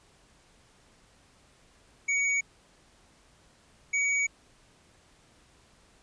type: tone pair in turn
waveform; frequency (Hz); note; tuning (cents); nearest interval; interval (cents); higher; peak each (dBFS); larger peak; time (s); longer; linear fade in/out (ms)
square; 2246 / 2257; C#7 / C#7; +22 / +31; unison; 9; second; -25; neither; 2.08-2.41 / 3.93-4.27; second; 10
effects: pink hiss -61 dBFS RMS until 6.02 s + resampled to 22050 Hz

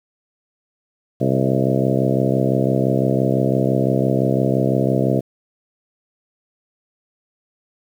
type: harmonic tone with a mistuned harmonic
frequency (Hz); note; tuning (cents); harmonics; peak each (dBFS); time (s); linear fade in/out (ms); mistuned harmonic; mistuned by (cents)
65.9; C2; +13; 2 / 3 / 4 / 5 / 6 / 7 / 8 / 9 / 10; -20 / -22 / -23 / -24 / -25 / -25 / -26 / -27 / -27; 1.2-5.21; 20; 9; +26
effects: 8-bit

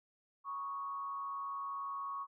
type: tone with frequency modulation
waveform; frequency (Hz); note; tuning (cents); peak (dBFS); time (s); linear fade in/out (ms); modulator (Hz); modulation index
sine; 1108.7; C#6; 0; -38; 0.44-2.27; 50; 142; 0.44
effects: none

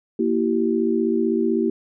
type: chord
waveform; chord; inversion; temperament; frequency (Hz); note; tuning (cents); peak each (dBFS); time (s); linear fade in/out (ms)
sine; E diminished; second; equal with one note detuned; 233.1 / 329.6 / 385.3; Bb3 / E4 / G4; 0 / 0 / -30; -22; 0.19-1.7; 5
effects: none

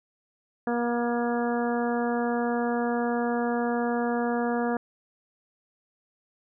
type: harmonic tone with a mistuned harmonic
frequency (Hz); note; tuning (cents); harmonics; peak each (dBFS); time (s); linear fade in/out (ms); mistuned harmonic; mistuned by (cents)
238.5; A#3; +40; 1 / 2 / 3 / 4 / 5 / 6 / 7; -27 / -29 / -31 / -37 / -39 / -39 / -38; 0.67-4.77; 2; 6; -20
effects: none

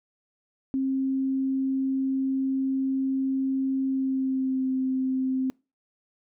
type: tone with pitch glide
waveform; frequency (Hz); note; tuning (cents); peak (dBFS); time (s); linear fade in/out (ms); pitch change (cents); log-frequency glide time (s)
sine; 266.7 to 261.2; C4 to C4; +33 to -3; -23; 0.74-5.5; 0; -36; 3.87-4.69
effects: noise-tail reverb RT60 0.3 s tail -26 dB re dry

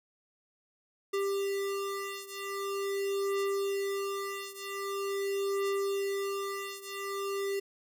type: beating tone pair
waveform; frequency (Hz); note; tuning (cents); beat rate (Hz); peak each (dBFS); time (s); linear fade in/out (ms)
square; 395.5 / 395.94; G4 / G4; +15 / +17; 0.44; -34 / -36; 1.13-7.6; 10
effects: none

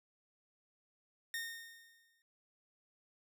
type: tone with exponential decay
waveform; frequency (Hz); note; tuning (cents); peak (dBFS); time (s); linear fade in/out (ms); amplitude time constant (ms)
sawtooth; 1838; A#6; -25; -33; 1.34-2.22; 1; 190
effects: none

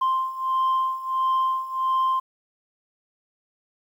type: beating tone pair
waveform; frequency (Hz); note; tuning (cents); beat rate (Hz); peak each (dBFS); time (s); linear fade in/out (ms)
sine; 1046.5 / 1048; C6 / C6; 0 / +2; 1.5; -24 / -21; 0.01-2.2; 10
effects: tanh soft clip ceiling -17 dBFS + 9-bit

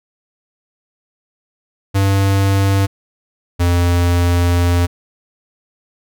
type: tone pair in turn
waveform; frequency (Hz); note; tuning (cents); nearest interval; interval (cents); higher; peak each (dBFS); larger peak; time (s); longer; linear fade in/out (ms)
square; 98 / 87.31; G2 / F2; 0 / 0; major second; 200; first; -12; neither; 1.94-2.87 / 3.59-4.87; second; 20
effects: none

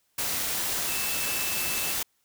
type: tone in noise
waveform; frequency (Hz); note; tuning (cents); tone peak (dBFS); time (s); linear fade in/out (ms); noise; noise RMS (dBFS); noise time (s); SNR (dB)
sine; 2637; E7; 0; -35; 0.88-1.92; 5; white; -29; 0.18-2.03; -9
effects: white hiss -71 dBFS RMS until 2.24 s

